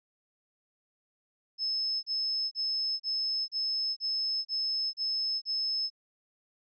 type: tone bursts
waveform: sine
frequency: 5210 Hz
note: E8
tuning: 21 cents flat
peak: -28 dBFS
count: 9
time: 1.58-5.902 s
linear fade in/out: 50 ms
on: 450 ms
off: 34 ms
effects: none